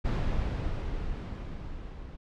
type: noise with level ramp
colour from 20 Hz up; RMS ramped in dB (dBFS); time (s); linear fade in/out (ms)
brown; -26 to -43; 0.04-2.17; 20
effects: low-pass 4000 Hz 12 dB/octave